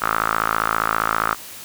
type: tone with band-pass filter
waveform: sawtooth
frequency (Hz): 55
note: A1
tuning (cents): 0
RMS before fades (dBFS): -21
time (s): 0.01-1.35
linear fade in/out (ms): 20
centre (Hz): 1300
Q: 5.9
effects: white hiss -37 dBFS RMS until 1.64 s